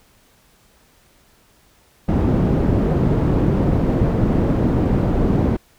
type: low-pass noise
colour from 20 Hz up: white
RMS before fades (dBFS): -17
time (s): 2.08-5.57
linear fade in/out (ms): 10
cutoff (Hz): 270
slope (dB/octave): 12
effects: pink hiss -55 dBFS RMS until 5.78 s